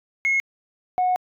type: tone pair in turn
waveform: sine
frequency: 2168 / 731.7 Hz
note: C#7 / F#5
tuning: -39 / -20 cents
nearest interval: octave + perfect fifth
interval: 1881 cents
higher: first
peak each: -16 dBFS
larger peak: neither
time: 0.25-0.4 / 0.98-1.16 s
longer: second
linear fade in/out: 0 ms
effects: tanh soft clip ceiling -15 dBFS